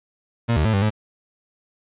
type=tone with pitch steps; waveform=30% pulse; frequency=117 / 77.1 / 110.1 / 98.1 / 107.3 Hz; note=A#2 / D#2 / A2 / G2 / A2; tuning=+7 / -15 / +2 / +2 / -43 cents; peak=-14 dBFS; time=0.48-0.905 s; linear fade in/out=20 ms; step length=85 ms; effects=resampled to 8000 Hz + 9-bit